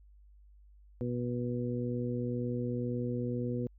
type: harmonic tone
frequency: 122 Hz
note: B2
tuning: 21 cents flat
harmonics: 1 / 2 / 3 / 4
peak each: -35 / -35 / -40 / -39 dBFS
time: 1.01-3.67 s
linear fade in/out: 0 ms
effects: added 50 Hz sine -55 dBFS peak until 3.78 s